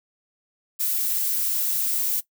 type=noise; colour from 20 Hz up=violet; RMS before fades=-24 dBFS; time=0.79-2.21 s; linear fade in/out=20 ms; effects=noise-tail reverb RT60 0.1 s tail -18 dB re dry